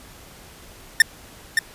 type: tone with echo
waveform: 45% pulse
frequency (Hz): 1804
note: A6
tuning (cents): +43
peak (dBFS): -8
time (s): 1-1.02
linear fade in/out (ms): 2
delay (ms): 570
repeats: 1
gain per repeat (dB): -6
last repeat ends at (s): 1.59
effects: pink hiss -45 dBFS RMS until 1.74 s + resampled to 32000 Hz